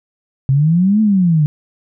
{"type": "exponential two-way sweep", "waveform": "sine", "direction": "up then down", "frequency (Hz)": [130.81, 221, 145], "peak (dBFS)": -9, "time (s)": [0.49, 1.46], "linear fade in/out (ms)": 0, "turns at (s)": 1.01, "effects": []}